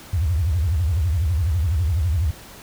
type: tone with vibrato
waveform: sine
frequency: 82.41 Hz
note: E2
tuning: in tune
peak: -17 dBFS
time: 0.13-2.31 s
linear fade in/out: 5 ms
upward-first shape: sine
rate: 12 Hz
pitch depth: 270 cents each way
effects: pink hiss -42 dBFS RMS until 2.62 s